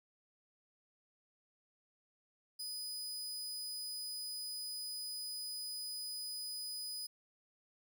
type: tone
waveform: sawtooth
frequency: 4980 Hz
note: D#8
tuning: 1 cent sharp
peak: -38 dBFS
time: 2.59-7.07 s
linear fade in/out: 10 ms
effects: none